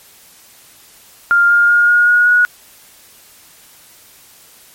sine tone with pitch steps, 1400 / 1411.4 / 1422.8 / 1434.4 / 1446 / 1457.8 Hz, F6 / F6 / F6 / F6 / F#6 / F#6, +4 / +18 / +32 / +46 / -40 / -26 cents, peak -7 dBFS, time 1.31-2.45 s, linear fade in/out 0 ms, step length 190 ms, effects white hiss -44 dBFS RMS until 4.74 s + MP3 64 kbps

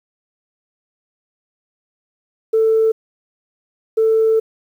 sine tone pair in turn, 443.8 / 443.8 Hz, A4 / A4, +15 / +15 cents, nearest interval unison, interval 0 cents, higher neither, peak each -10 dBFS, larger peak neither, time 2.53-2.92 / 3.97-4.4 s, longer second, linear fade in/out 10 ms, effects tanh soft clip ceiling -7 dBFS + 8-bit

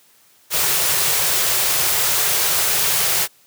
white band-stop noise, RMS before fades -18 dBFS, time 0.5-3.28 s, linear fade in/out 50 ms, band 180 to 340 Hz, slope 96 dB/octave, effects white hiss -54 dBFS RMS until 3.46 s + high-pass 80 Hz 12 dB/octave

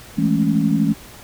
sine chord, A major seventh, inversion second, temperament equal, 164.81 / 207.7 / 220 / 277.2 Hz, E3 / G#3 / A3 / C#4, 0 / 0 / 0 / 0 cents, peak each -20 dBFS, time 0.17-0.94 s, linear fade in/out 20 ms, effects pink hiss -41 dBFS RMS until 1.23 s

